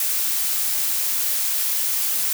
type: noise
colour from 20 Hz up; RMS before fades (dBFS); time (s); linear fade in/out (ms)
blue; -22; 0-2.33; 2
effects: none